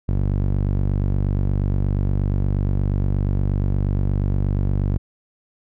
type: tone with band-pass filter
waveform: sawtooth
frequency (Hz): 48.45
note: G1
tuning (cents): -20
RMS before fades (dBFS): -20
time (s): 0.08-4.98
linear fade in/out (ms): 10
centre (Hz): 110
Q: 0.76
effects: none